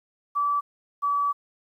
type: tone pair in turn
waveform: sine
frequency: 1155 / 1146.4 Hz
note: D6 / D6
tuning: -29 / -42 cents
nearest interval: unison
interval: 13 cents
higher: first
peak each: -21 dBFS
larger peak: neither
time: 0.35-0.61 / 1.02-1.33 s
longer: second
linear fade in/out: 20 ms
effects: 10-bit